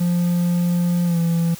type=tone with pitch glide; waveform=triangle; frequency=174.61 to 167.98 Hz; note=F3 to E3; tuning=0 to +33 cents; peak=-14 dBFS; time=0-1.55 s; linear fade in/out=10 ms; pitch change=-67 cents; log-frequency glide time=1.05-1.18 s; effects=white hiss -39 dBFS RMS until 1.59 s